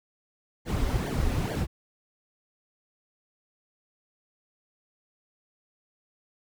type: noise with flanger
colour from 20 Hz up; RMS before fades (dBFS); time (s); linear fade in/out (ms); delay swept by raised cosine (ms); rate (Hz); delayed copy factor
brown; -27; 0.65-1.67; 50; 0.75 to 6.25; 2.3; -0.9
effects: none